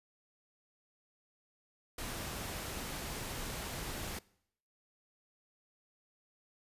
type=noise; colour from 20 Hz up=pink; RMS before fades=-41 dBFS; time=1.98-4.19 s; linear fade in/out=5 ms; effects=noise-tail reverb RT60 0.7 s tail -22 dB re dry + resampled to 32000 Hz